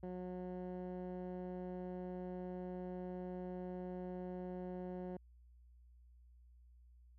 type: tone with low-pass filter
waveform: 15% pulse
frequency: 181.7 Hz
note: F#3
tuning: 31 cents flat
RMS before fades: -45 dBFS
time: 0.03-5.17 s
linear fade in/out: 2 ms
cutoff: 740 Hz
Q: 0.56
effects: added 60 Hz sine -60 dBFS peak until 7.18 s